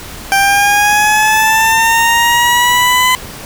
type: linear sweep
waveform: 20% pulse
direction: up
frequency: 784 to 1014 Hz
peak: -3 dBFS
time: 0.32-3.15 s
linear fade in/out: 0 ms
effects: pink hiss -29 dBFS RMS until 3.45 s